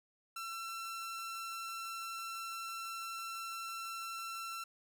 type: tone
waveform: sawtooth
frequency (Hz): 1347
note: E6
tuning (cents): +37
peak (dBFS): -37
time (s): 0.36-4.64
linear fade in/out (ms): 5
effects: none